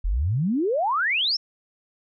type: exponential sweep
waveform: sine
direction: up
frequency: 38.22 to 5588 Hz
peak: -20 dBFS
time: 0.04-1.37 s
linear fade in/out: 10 ms
effects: none